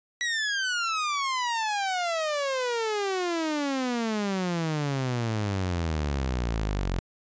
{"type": "exponential sweep", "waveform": "sawtooth", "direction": "down", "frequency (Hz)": [1953, 43.48], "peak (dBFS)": -22, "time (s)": [0.21, 6.99], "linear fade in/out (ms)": 0, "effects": ["resampled to 16000 Hz"]}